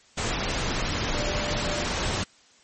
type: tone in noise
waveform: sine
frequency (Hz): 592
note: D5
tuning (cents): +14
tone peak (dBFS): -33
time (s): 1.14-1.86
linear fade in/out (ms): 10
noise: pink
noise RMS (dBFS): -27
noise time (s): 0.17-2.24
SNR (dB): -9
effects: white hiss -57 dBFS RMS until 2.63 s + MP3 32 kbps